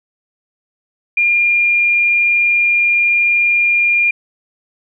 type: tone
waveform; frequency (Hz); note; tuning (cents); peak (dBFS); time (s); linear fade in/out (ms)
sine; 2407; D7; +42; -10; 1.17-4.11; 5
effects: none